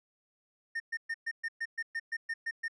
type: tone bursts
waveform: triangle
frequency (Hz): 1826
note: A#6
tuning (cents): -36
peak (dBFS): -30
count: 12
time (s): 0.75-2.682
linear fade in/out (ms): 10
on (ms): 51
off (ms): 120
effects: resampled to 22050 Hz